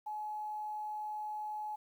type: tone with quantisation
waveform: sine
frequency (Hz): 849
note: G#5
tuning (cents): +38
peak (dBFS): -37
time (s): 0.06-1.76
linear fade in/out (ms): 10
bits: 11
effects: none